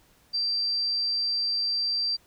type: tone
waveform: sine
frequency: 4699 Hz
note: D8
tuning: in tune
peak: -24 dBFS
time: 0.33-2.17 s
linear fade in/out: 20 ms
effects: pink hiss -61 dBFS RMS until 2.26 s